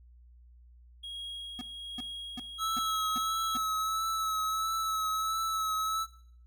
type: tone with tremolo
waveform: triangle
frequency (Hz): 3288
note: G#7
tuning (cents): -18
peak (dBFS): -36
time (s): 1.03-3.57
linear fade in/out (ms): 10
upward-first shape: sine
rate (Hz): 1.2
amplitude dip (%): 35
type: tone bursts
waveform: square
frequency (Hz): 246.9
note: B3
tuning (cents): 0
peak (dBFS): -38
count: 6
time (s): 1.59-3.572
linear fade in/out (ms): 0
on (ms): 22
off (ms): 370
type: tone with vibrato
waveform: square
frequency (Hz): 1300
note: E6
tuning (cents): -24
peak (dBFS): -30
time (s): 2.58-6.07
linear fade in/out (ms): 50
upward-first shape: triangle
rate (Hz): 1.5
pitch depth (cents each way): 27
effects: noise-tail reverb RT60 0.6 s tail -19 dB re dry + added 60 Hz sine -53 dBFS peak until 6.46 s